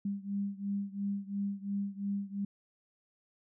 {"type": "beating tone pair", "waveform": "sine", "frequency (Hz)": [198.9, 201.8], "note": ["G3", "G#3"], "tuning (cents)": [25, -49], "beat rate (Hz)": 2.9, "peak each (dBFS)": [-35, -37], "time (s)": [0.05, 2.45], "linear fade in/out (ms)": 5, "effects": []}